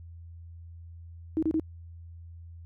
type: tone bursts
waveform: sine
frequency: 317.9 Hz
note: D#4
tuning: 37 cents sharp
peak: -23 dBFS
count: 3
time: 1.37-1.597 s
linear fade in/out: 0 ms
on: 55 ms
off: 31 ms
effects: added 84 Hz sine -43 dBFS peak until 2.65 s